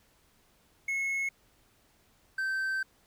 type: tone pair in turn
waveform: triangle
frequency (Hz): 2181 / 1552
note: C#7 / G6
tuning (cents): -29 / -18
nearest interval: tritone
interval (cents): 589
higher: first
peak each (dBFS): -27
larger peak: neither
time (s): 0.88-1.29 / 2.38-2.83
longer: second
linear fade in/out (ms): 5
effects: pink hiss -66 dBFS RMS until 3.06 s